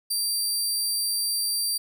20% pulse tone, 4699 Hz, D8, in tune, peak -18 dBFS, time 0.1-1.78 s, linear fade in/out 10 ms, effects none

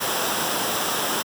pink noise with comb filter, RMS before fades -24 dBFS, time 0-1.23 s, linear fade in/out 20 ms, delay 0.45 ms, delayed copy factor -0.5, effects high-pass 200 Hz 12 dB/octave

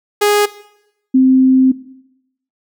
sawtooth / sine tone pair in turn, 413.9 / 260.7 Hz, G#4 / C4, -6 / -6 cents, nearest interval minor sixth, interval 800 cents, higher first, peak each -6 dBFS, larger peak neither, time 0.21-0.46 / 1.14-1.72 s, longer second, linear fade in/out 10 ms, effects noise-tail reverb RT60 0.8 s tail -17 dB re dry

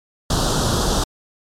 pink band-stop noise, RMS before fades -18 dBFS, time 0.3-1.04 s, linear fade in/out 5 ms, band 1500 to 3200 Hz, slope 48 dB/octave, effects low-pass 8000 Hz 12 dB/octave + MP3 96 kbps

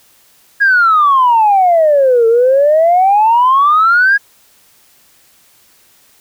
sine exponential two-way sweep, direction down then up, 1663 to 447.7 to 1663 Hz, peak -5 dBFS, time 0.6-4.18 s, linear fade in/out 20 ms, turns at 2.27 s, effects tanh soft clip ceiling -2 dBFS + white hiss -49 dBFS RMS until 6.2 s

